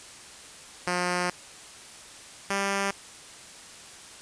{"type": "tone pair in turn", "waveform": "5% pulse", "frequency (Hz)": [178.4, 197.73], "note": ["F3", "G3"], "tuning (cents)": [37, 15], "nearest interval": "major second", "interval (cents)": 178, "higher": "second", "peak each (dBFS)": -14, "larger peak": "neither", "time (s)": [[0.87, 1.3], [2.5, 2.91]], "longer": "first", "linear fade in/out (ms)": 2, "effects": ["white hiss -46 dBFS RMS until 4.21 s", "resampled to 22050 Hz"]}